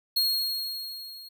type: tone with level ramp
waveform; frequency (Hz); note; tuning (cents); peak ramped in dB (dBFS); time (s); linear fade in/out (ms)
45% pulse; 4278; C8; +38; -20 to -42; 0.16-1.29; 10
effects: none